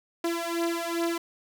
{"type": "beating tone pair", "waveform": "sawtooth", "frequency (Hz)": [336.2, 338.7], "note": ["E4", "E4"], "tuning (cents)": [34, 47], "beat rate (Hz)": 2.5, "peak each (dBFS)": -26, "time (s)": [0.24, 1.18], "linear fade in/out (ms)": 5, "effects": []}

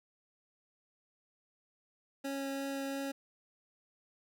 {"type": "tone with vibrato", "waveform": "25% pulse", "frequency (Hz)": 274.5, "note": "C#4", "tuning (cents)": -17, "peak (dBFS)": -32, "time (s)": [2.24, 3.12], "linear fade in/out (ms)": 10, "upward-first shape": "triangle", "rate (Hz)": 2.9, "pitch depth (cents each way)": 8, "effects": []}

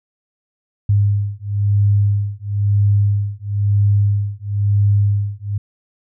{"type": "beating tone pair", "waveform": "sine", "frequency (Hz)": [101.3, 102.3], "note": ["G#2", "G#2"], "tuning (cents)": [-43, -26], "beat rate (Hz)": 1, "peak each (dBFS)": -16, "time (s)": [0.89, 5.58], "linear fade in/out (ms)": 5, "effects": []}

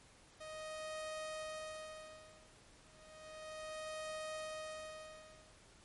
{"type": "tone with tremolo", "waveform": "sawtooth", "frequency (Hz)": 624, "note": "D#5", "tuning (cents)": 5, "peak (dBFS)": -38, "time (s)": [0.4, 5.78], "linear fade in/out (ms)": 10, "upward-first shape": "sine", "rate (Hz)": 0.33, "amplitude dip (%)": 100, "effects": ["pink hiss -63 dBFS RMS until 5.84 s", "MP3 48 kbps"]}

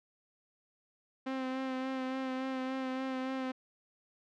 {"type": "tone with vibrato", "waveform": "sawtooth", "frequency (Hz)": 261.6, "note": "C4", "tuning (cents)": 0, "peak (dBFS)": -30, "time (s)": [1.26, 3.52], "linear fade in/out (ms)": 10, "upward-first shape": "sine", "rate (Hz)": 3.5, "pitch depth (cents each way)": 22, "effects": ["low-pass 3000 Hz 12 dB/octave"]}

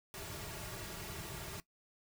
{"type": "noise with comb filter", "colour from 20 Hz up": "pink", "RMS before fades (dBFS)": -45, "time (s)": [0.14, 1.6], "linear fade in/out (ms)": 0, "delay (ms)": 3.9, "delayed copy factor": -0.7, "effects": ["noise-tail reverb RT60 0.1 s tail -18 dB re dry"]}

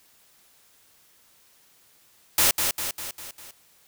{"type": "noise with echo", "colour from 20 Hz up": "white", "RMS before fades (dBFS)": -19, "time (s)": [2.38, 2.51], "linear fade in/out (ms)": 2, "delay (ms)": 200, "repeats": 5, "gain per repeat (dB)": -5, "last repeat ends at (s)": 3.51, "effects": ["white hiss -59 dBFS RMS until 3.87 s"]}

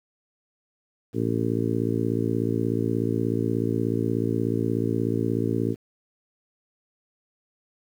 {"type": "harmonic tone", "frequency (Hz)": 56.6, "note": "A1", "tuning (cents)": 50, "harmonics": [2, 3, 4, 5, 6, 7, 8], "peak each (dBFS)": [-28, -33, -29, -28, -31, -30, -33], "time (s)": [1.13, 5.76], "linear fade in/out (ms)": 50, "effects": ["9-bit"]}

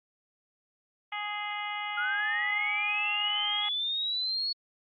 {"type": "harmonic tone", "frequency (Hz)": 415.3, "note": "G#4", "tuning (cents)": 0, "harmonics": [2, 3, 4, 5, 6, 7, 8], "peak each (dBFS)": [-37, -39, -47, -36, -47, -41, -48], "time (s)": [1.12, 3.69], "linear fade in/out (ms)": 5}
{"type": "linear sweep", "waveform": "sine", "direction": "up", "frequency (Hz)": [1396.9, 4394], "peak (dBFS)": -28, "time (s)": [1.97, 4.53], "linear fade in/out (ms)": 10}
{"effects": ["Opus 32 kbps"]}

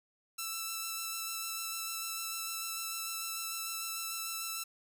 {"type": "tone with vibrato", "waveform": "5% pulse", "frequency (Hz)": 1328, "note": "E6", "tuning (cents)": 12, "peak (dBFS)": -25, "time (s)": [0.38, 4.64], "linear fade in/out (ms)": 10, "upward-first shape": "square", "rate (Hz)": 6.7, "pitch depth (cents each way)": 10, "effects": []}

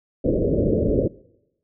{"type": "low-pass noise", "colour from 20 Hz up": "white", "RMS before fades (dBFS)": -20, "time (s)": [0.24, 1.08], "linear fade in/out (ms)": 10, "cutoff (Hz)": 580, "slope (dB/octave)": 96, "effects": ["noise-tail reverb RT60 0.9 s tail -23 dB re dry"]}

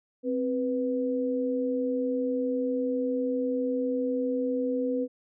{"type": "tone pair together", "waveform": "sine", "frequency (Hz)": [261.6, 493.8], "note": ["C4", "B4"], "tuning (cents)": [0, 0], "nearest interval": "major seventh", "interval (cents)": 1100, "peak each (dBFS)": -28, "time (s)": [0.23, 5.08], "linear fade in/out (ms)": 50, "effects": []}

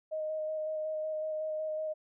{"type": "tone with vibrato", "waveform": "sine", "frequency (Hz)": 622.3, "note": "D#5", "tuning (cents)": 0, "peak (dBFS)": -32, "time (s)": [0.11, 1.94], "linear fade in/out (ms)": 20, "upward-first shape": "square", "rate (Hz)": 5.4, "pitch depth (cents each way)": 11, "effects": []}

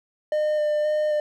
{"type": "tone with vibrato", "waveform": "triangle", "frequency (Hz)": 604, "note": "D5", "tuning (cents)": 48, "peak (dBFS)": -18, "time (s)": [0.32, 1.2], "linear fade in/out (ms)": 2, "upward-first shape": "square", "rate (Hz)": 1.9, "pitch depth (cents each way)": 11, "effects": []}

